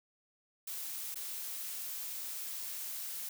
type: noise with dropouts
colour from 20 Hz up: blue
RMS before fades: -41 dBFS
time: 0.67-3.29 s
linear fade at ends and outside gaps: 5 ms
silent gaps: 1.145-1.156 s
effects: none